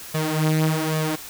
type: tone with flanger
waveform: sawtooth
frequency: 156.6 Hz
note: D#3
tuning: 11 cents sharp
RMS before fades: -22 dBFS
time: 0.14-1.16 s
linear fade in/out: 10 ms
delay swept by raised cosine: 1.7 to 6.9 ms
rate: 1.2 Hz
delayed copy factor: +0.7
effects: white hiss -38 dBFS RMS until 1.29 s